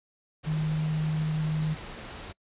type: tone in noise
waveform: sine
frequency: 155.56 Hz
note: D#3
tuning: in tune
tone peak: -25 dBFS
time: 0.46-1.75 s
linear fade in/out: 20 ms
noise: pink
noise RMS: -41 dBFS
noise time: 0.43-2.33 s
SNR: +13 dB
effects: noise-tail reverb RT60 0.1 s tail -25 dB re dry + resampled to 8000 Hz